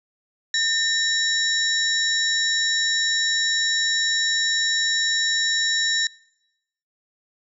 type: tone cluster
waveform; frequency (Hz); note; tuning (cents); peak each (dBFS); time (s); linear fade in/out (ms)
sine; 1810 / 3896 / 5470 / 7130; A6 / B7 / F8 / A8; +48 / -24 / -37 / +22; -23 / -22 / -28 / -29; 0.54-6.07; 2
effects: noise-tail reverb RT60 0.9 s tail -25 dB re dry